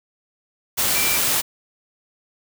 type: tone in noise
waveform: sine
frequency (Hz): 2345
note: D7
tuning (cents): -3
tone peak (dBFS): -25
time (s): 0.94-1.18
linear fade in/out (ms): 20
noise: white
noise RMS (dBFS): -20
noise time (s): 0.77-1.42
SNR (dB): -8
effects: none